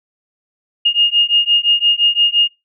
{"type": "beating tone pair", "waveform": "sine", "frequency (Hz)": [2840, 2845.8], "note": ["F7", "F7"], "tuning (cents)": [28, 32], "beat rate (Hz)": 5.8, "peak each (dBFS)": -14, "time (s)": [0.85, 2.48], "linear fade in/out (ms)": 10, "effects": ["noise-tail reverb RT60 0.2 s tail -21 dB re dry"]}